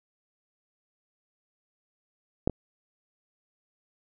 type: clicks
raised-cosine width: 2 ms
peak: -8 / -19 dBFS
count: 2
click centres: 2.475 / 2.497 s
effects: none